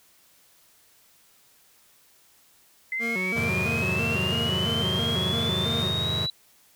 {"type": "linear sweep", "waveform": "sine", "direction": "up", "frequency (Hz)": [2045, 3951], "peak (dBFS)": -26, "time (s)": [2.92, 6.3], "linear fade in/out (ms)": 2}
{"type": "tone with vibrato", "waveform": "25% pulse", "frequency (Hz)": 206.8, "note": "G#3", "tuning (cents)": -7, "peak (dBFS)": -26, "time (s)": [2.99, 5.93], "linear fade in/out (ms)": 50, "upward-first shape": "square", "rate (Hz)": 3, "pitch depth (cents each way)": 190}
{"type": "chord", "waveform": "sawtooth", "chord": "F minor seventh", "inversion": "none", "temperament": "just", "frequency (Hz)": [87.31, 104.77, 130.96, 157.15], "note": ["F2", "Ab2", "C3", "Eb3"], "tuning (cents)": [0, 16, 2, 18], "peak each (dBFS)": -29, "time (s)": [3.35, 6.27], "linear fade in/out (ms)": 20}
{"effects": ["white hiss -59 dBFS RMS until 6.75 s"]}